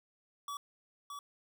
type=tone with echo; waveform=square; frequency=1142 Hz; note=D6; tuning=49 cents flat; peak=-39 dBFS; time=0.48-0.57 s; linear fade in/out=2 ms; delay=620 ms; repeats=1; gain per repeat=-4 dB; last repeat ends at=1.19 s; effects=none